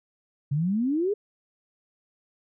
sine exponential sweep, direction up, 135.5 to 430 Hz, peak -22 dBFS, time 0.51-1.14 s, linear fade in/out 10 ms, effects none

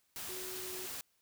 sine tone in noise, 370 Hz, F#4, in tune, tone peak -46 dBFS, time 0.29-0.86 s, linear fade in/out 0 ms, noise white, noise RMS -43 dBFS, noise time 0.16-1.01 s, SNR -6 dB, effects white hiss -75 dBFS RMS until 1.21 s

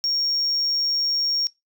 sine tone, 5550 Hz, F8, 12 cents flat, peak -18 dBFS, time 0.04-1.47 s, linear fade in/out 0 ms, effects noise-tail reverb RT60 0.2 s tail -23 dB re dry + tanh soft clip ceiling -18 dBFS

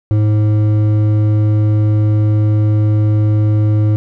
triangle tone with hard clipping, 106.3 Hz, G#2, 41 cents sharp, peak -11 dBFS, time 0.11-3.96 s, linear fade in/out 0 ms, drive 12 dB, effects none

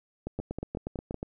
two click trains, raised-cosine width 2 ms, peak -20 / -21 dBFS, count 9 / 5, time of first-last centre 0.27-1.229 / 0.4-1.143 s, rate 8.34 / 5.38 Hz, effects none

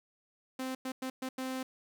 sawtooth tone bursts at uneven times, 260 Hz, C4, 11 cents flat, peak -31 dBFS, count 5, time 0.59-0.75 / 0.85-0.92 / 1.02-1.1 / 1.22-1.29 / 1.38-1.63 s, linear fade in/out 5 ms, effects 11-bit

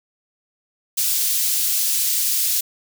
white high-pass noise, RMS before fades -20 dBFS, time 0.97-2.61 s, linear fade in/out 10 ms, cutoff 4100 Hz, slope 12 dB/octave, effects none

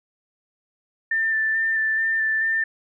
sine tone with vibrato, 1780 Hz, A6, 20 cents sharp, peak -19 dBFS, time 1.11-2.64 s, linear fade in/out 5 ms, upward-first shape square, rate 2.3 Hz, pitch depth 14 cents each way, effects none

